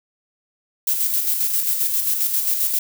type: noise with tremolo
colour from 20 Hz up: violet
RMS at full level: -19 dBFS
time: 0.87-2.79 s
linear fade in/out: 5 ms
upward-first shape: square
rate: 7.5 Hz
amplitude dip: 40%
effects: none